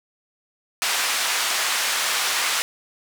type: band-pass noise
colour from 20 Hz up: pink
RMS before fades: -23 dBFS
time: 0.82-2.62 s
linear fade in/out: 0 ms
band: 1200 to 10000 Hz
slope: 12 dB/octave
effects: none